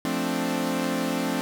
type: chord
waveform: sawtooth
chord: D minor seventh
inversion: first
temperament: equal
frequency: 174.61 / 220 / 261.6 / 293.7 Hz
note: F3 / A3 / C4 / D4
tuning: 0 / 0 / 0 / 0 cents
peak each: -28 / -27 / -24 / -27 dBFS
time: 0.05-1.41 s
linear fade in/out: 0 ms
effects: none